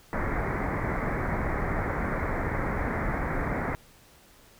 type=low-pass noise; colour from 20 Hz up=pink; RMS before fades=-29 dBFS; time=0.13-3.75 s; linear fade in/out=0 ms; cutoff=2200 Hz; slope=96 dB/octave; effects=pink hiss -56 dBFS RMS until 4.59 s